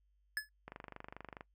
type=tone with exponential decay; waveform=square; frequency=1713 Hz; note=A6; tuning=47 cents flat; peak=-31 dBFS; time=0.37-0.49 s; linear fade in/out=1 ms; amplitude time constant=25 ms
type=click train; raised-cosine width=0.5 ms; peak=-31 dBFS; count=19; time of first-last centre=0.68-1.409 s; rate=24.7 Hz
effects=noise-tail reverb RT60 0.1 s tail -21 dB re dry + added 50 Hz sine -70 dBFS peak until 1.54 s